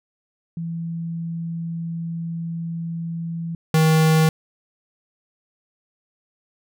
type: tone pair in turn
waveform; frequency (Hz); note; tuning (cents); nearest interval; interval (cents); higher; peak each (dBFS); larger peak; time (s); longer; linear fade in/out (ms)
sine / square; 166.7 / 158.46; E3 / D#3; +20 / +32; minor second; 88; first; -25 / -14; second; 0.57-3.55 / 3.74-4.29; first; 2
effects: none